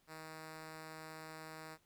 5% pulse tone, 158.2 Hz, D#3, 29 cents sharp, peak -37 dBFS, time 0.07-1.78 s, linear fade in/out 50 ms, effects pink hiss -74 dBFS RMS until 1.85 s

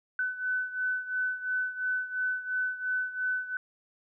sine beating tone pair, 1505 / 1507.9 Hz, F#6 / F#6, +29 / +32 cents, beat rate 2.9 Hz, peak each -30 / -34 dBFS, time 0.19-3.57 s, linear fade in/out 2 ms, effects none

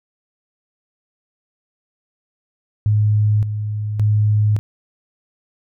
sine tone with tremolo, 105.7 Hz, G#2, 31 cents sharp, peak -12 dBFS, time 2.86-4.59 s, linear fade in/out 0 ms, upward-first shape square, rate 0.88 Hz, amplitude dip 60%, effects none

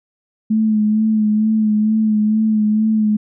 sine tone with vibrato, 215.6 Hz, A3, 35 cents flat, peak -12 dBFS, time 0.5-3.17 s, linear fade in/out 10 ms, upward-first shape sine, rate 2.2 Hz, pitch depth 31 cents each way, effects none

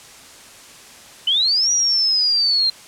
sine linear two-way sweep, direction up then down, 2960 to 5810 to 4150 Hz, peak -14 dBFS, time 1.27-2.7 s, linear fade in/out 5 ms, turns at 1.71 s, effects white hiss -42 dBFS RMS until 2.87 s + low-pass 9000 Hz 12 dB/octave

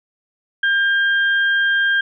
sine tone pair together, 1600 / 3202 Hz, G6 / G7, +35 / +36 cents, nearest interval octave, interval 1201 cents, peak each -14 / -25 dBFS, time 0.63-2.01 s, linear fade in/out 5 ms, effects none

